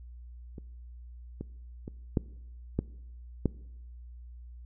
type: clicks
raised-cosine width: 3 ms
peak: -29 / -23 / -25 / -12 / -14 / -12 dBFS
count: 6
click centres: 0.582 / 1.41 / 1.879 / 2.172 / 2.79 / 3.457 s
effects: noise-tail reverb RT60 0.9 s tail -22 dB re dry + added 60 Hz sine -44 dBFS peak until 4.65 s